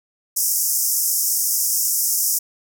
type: band-pass noise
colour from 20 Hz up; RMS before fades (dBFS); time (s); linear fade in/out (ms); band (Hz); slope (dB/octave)
white; -20; 0.36-2.39; 10; 5200 to 16000; 96
effects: none